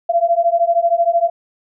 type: beating tone pair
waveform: sine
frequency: 675 / 688 Hz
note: E5 / F5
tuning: +41 / -26 cents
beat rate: 13 Hz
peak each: -15 dBFS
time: 0.09-1.3 s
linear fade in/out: 10 ms
effects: none